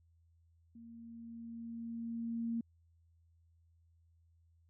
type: tone with level ramp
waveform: sine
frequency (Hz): 231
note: A#3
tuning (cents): -16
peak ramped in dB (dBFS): -51 to -33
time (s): 0.75-2.61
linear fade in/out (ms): 5
effects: added 83 Hz sine -66 dBFS peak until 4.69 s